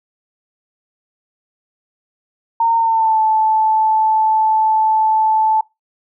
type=tone with pitch glide; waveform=sine; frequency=917 to 874.1 Hz; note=A#5 to A5; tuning=-29 to -12 cents; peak=-11 dBFS; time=2.6-5.61 s; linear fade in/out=5 ms; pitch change=-83 cents; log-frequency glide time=2.76-3.2 s; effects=noise-tail reverb RT60 0.2 s tail -22 dB re dry